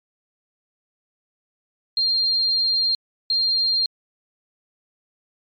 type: tone bursts at uneven times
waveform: sine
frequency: 4196 Hz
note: C8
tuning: 4 cents sharp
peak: -17 dBFS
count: 2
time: 1.97-2.95 / 3.3-3.86 s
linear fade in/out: 2 ms
effects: MP3 64 kbps